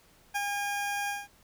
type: tone with ADSR envelope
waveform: 20% pulse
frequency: 811 Hz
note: G#5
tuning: 41 cents flat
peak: -22 dBFS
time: 0.34-1.28 s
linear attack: 20 ms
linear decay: 28 ms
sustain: -3 dB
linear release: 190 ms
effects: pink hiss -61 dBFS RMS until 1.43 s